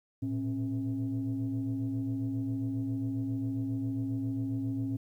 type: tone cluster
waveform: sine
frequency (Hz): 111.9 / 119.3 / 270.7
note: A2 / A#2 / C#4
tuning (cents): +30 / +41 / -41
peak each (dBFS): -33 / -39 / -31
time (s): 0.22-4.97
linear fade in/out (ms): 10
effects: tanh soft clip ceiling -25 dBFS + 11-bit